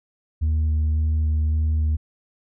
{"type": "tone with vibrato", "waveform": "sine", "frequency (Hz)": 77.6, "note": "D#2", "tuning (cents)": -4, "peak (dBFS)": -15, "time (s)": [0.41, 1.97], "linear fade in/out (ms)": 20, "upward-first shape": "square", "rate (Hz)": 1.8, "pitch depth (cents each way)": 9, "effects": ["tanh soft clip ceiling -17 dBFS"]}